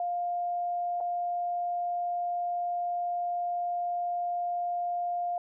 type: tone with dropouts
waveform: sine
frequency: 703 Hz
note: F5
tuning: 11 cents sharp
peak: -28 dBFS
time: 0-5.38 s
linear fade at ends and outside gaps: 2 ms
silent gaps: 1.004-1.009 s
effects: none